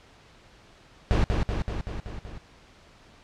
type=noise with echo; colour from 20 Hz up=brown; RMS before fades=-21 dBFS; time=1.11-1.24 s; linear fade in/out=0 ms; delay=190 ms; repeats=6; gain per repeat=-3 dB; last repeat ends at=2.38 s; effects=pink hiss -54 dBFS RMS until 3.23 s + low-pass 5000 Hz 12 dB/octave